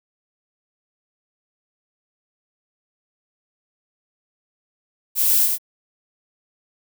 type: noise with echo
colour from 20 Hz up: violet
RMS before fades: -18 dBFS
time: 5.15-5.49 s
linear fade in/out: 50 ms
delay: 94 ms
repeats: 1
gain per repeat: -3 dB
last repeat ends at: 5.584 s
effects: none